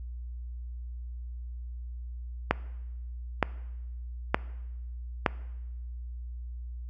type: click train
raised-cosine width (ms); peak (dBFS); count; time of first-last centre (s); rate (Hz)
0.5; -6; 4; 2.51-5.262; 1.09
effects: noise-tail reverb RT60 1.0 s tail -20 dB re dry + added 60 Hz sine -36 dBFS peak until 6.89 s